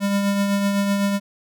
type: tone with tremolo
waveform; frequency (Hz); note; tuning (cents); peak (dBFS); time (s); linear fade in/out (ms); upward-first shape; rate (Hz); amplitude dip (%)
square; 200; G3; +35; -17; 0-1.2; 50; triangle; 7.9; 40
effects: none